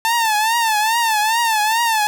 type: tone with vibrato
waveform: sawtooth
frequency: 890 Hz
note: A5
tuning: 20 cents sharp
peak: -11 dBFS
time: 0.05-2.07 s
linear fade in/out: 0 ms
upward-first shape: triangle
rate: 2.4 Hz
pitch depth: 120 cents each way
effects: none